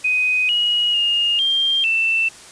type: tone with pitch steps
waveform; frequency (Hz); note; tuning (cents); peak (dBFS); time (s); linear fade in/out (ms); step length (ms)
sine; 2503 / 2897 / 2839 / 3189 / 2670; D#7 / F#7 / F7 / G7 / E7; +10 / -37 / +28 / +29 / +22; -15; 0.04-2.29; 10; 450
effects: white hiss -41 dBFS RMS until 2.51 s + resampled to 22050 Hz